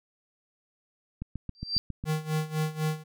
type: click train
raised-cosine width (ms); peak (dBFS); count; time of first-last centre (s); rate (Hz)
5; -22; 7; 1.22-2.04; 7.32
type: tone with exponential growth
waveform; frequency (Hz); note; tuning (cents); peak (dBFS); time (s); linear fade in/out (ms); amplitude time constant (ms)
sine; 4699; D8; 0; -20; 1.55-1.78; 0; 50
type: tone with tremolo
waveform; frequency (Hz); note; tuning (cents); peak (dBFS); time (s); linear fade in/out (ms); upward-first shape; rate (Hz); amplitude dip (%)
square; 155.56; D#3; 0; -25; 2.05-3.04; 50; sine; 4; 85
effects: none

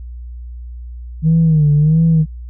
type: tone with vibrato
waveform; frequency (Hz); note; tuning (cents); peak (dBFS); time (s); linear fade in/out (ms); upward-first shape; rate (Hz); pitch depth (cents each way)
sine; 155.56; D#3; 0; -7; 1.22-2.26; 50; sine; 1.5; 100
effects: tanh soft clip ceiling -5 dBFS + added 60 Hz sine -27 dBFS peak until 2.49 s

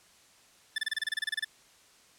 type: tone bursts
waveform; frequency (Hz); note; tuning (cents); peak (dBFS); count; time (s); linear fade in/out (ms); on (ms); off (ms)
25% pulse; 1760; A6; 0; -24; 14; 0.76-1.446; 5; 23; 28
effects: white hiss -60 dBFS RMS until 2.18 s + low-pass 9000 Hz 12 dB/octave

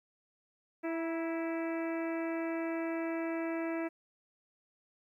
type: harmonic tone with a mistuned harmonic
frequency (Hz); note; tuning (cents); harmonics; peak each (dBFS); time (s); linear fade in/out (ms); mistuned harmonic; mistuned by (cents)
329.6; E4; 0; 1 / 2 / 3 / 4 / 5 / 6 / 7 / 8; -34 / -39 / -47 / -48 / -48 / -48 / -49 / -53; 0.83-3.89; 20; 3; -33
effects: 12-bit

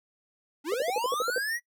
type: linear sweep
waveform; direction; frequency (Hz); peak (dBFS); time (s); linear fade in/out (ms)
square; up; 269 to 1960; -29; 0.64-1.6; 50
type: tone bursts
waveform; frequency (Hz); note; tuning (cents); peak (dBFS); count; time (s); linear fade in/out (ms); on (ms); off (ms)
sine; 493.9; B4; 0; -25; 9; 0.72-1.381; 2; 21; 59
effects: noise-tail reverb RT60 0.1 s tail -22 dB re dry

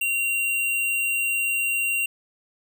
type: tone with sample-and-hold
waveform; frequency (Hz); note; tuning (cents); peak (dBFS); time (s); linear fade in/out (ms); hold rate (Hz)
sine; 2759; F7; -22; -21; 0.01-2.06; 5; 11025
effects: none

